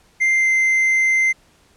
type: tone with pitch glide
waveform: triangle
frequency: 2093 to 2079 Hz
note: C7 to C7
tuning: 0 to -12 cents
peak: -12 dBFS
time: 0.2-1.33 s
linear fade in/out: 20 ms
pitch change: -12 cents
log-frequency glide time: 0.35-0.5 s
effects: pink hiss -55 dBFS RMS until 1.76 s + low-pass 10000 Hz 12 dB/octave